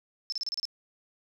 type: tone bursts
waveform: sine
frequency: 5274 Hz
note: E8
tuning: in tune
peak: -29 dBFS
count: 7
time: 0.3-0.653 s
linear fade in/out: 0 ms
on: 23 ms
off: 32 ms
effects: none